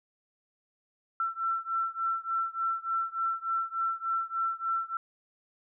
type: beating tone pair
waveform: sine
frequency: 1342 / 1345.4 Hz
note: E6 / E6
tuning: +31 / +35 cents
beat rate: 3.4 Hz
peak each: -31 / -32 dBFS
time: 1.2-4.97 s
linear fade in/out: 2 ms
effects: none